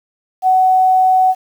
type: tone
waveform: sine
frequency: 748 Hz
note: F#5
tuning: 19 cents sharp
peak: -8 dBFS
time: 0.42-1.35 s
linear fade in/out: 50 ms
effects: 7-bit